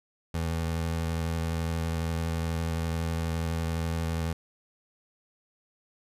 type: tone with vibrato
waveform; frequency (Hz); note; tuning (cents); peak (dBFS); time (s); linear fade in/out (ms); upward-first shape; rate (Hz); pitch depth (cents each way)
25% pulse; 82.3; E2; -2; -24; 0.34-4.33; 5; square; 12; 13
effects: resampled to 32000 Hz